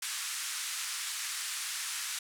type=band-pass noise; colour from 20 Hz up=white; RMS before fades=-37 dBFS; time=0.02-2.19 s; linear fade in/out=5 ms; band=1200 to 10000 Hz; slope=24 dB/octave; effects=none